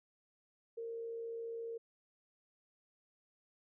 sine tone with frequency modulation, 460 Hz, A#4, 23 cents flat, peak -40 dBFS, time 0.77-1.78 s, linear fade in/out 10 ms, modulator 65.6 Hz, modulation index 0.23, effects none

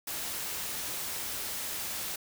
white noise, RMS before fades -36 dBFS, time 0.07-2.16 s, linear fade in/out 5 ms, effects none

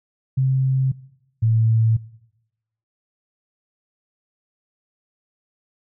sine tone pair in turn, 132.2 / 112.24 Hz, C3 / A2, +18 / +35 cents, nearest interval minor third, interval 283 cents, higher first, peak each -15 / -14 dBFS, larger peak second, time 0.37-0.92 / 1.42-1.97 s, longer neither, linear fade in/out 10 ms, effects noise-tail reverb RT60 0.9 s tail -21 dB re dry

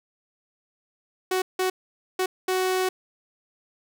sawtooth tone bursts at uneven times, 372.2 Hz, F#4, 10 cents sharp, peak -18 dBFS, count 4, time 1.31-1.42 / 1.59-1.7 / 2.19-2.26 / 2.48-2.89 s, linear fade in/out 5 ms, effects none

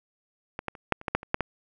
clicks, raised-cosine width 0.5 ms, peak -17 / -15 / -29 / -6 / -27 / -13 / -7 / -25 / -7 / -11 dBFS, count 10, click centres 0.591 / 0.683 / 0.752 / 0.923 / 1.014 / 1.082 / 1.15 / 1.231 / 1.344 / 1.407 s, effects none

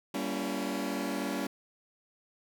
sawtooth chord, G diminished seventh, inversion none, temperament just, 196 / 235.2 / 282.2 / 338.7 Hz, G3 / Bb3 / Db4 / Fb4, 0 / +16 / +31 / +47 cents, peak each -33 / -34 / -31 / -36 dBFS, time 0.14-1.47 s, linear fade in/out 5 ms, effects none

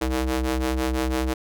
sawtooth ring-modulated tone, 130 Hz, C3, 11 cents flat, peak -15 dBFS, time 0.01-1.34 s, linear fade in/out 10 ms, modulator 192 Hz, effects none

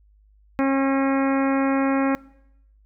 harmonic tone with a mistuned harmonic, 271.2 Hz, C#4, 38 cents flat, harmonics 1 / 2 / 3 / 4 / 5 / 6 / 7 / 8 / 9, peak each -19 / -25 / -29 / -31 / -33 / -35 / -36 / -37 / -38 dBFS, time 0.59-2.15 s, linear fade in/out 0 ms, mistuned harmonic 9, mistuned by +15 cents, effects noise-tail reverb RT60 0.8 s tail -22 dB re dry + added 51 Hz sine -53 dBFS peak until 2.85 s

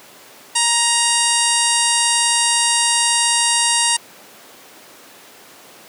harmonic tone with a mistuned harmonic, 939 Hz, A#5, 12 cents sharp, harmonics 1 / 2 / 3 / 4 / 5 / 6 / 7 / 8 / 9 / 10, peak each -22 / -25 / -22 / -24 / -24 / -25 / -27 / -25 / -21 / -21 dBFS, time 0.55-3.97 s, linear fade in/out 10 ms, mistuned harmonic 9, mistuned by -39 cents, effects pink hiss -42 dBFS RMS until 5.88 s + high-pass 300 Hz 12 dB/octave

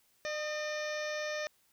harmonic tone with a mistuned harmonic, 604 Hz, D5, 48 cents sharp, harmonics 1 / 2 / 3 / 4 / 5 / 6 / 7 / 8 / 9 / 10, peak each -36 / -46 / -40 / -45 / -54 / -49 / -53 / -55 / -49 / -50 dBFS, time 0.25-1.47 s, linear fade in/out 0 ms, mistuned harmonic 2, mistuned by +40 cents, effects white hiss -70 dBFS RMS until 1.72 s

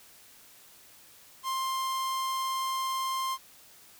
45% pulse tone, 1053 Hz, C6, 11 cents sharp, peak -29 dBFS, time 1.43-3.38 s, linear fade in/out 50 ms, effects white hiss -55 dBFS RMS until 3.99 s

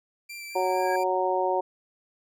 sawtooth tone with vibrato, 2349 Hz, D7, in tune, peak -34 dBFS, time 0.29-1.04 s, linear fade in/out 10 ms, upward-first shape sine, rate 4.4 Hz, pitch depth 15 cents each way
sine tone with exponential growth, 1641 Hz, G#6, 21 cents flat, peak -29 dBFS, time 0.5-0.96 s, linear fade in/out 5 ms, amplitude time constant 100 ms
harmonic tone, 185.1 Hz, F#3, 1 cent sharp, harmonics 2 / 3 / 4 / 5, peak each -28 / -28 / -28 / -28 dBFS, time 0.55-1.61 s, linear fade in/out 10 ms
effects none

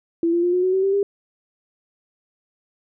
sine tone with pitch steps, 335.3 / 343.9 / 352.8 / 361.9 / 371.2 / 380.7 / 390.5 / 400.6 Hz, E4 / F4 / F4 / F#4 / F#4 / F#4 / G4 / G4, +30 / -27 / +18 / -38 / +6 / +49 / -7 / +38 cents, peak -16 dBFS, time 0.23-1.03 s, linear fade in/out 2 ms, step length 100 ms, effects none

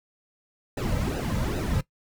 brown noise with flanger, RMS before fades -27 dBFS, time 0.77-1.81 s, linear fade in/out 5 ms, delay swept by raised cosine 0.89 to 2.79 ms, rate 2.5 Hz, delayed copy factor -0.85, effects noise-tail reverb RT60 0.1 s tail -18 dB re dry

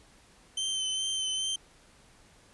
sawtooth tone with vibrato, 3091 Hz, G7, 25 cents flat, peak -26 dBFS, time 0.57-1.56 s, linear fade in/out 5 ms, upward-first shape sine, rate 2.4 Hz, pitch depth 24 cents each way, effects pink hiss -59 dBFS RMS until 2.53 s + resampled to 24000 Hz

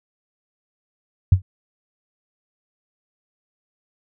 sine tone with exponential decay, 93.1 Hz, F#2, 11 cents sharp, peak -5 dBFS, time 1.32-1.42 s, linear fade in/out 5 ms, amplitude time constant 21 ms, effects none

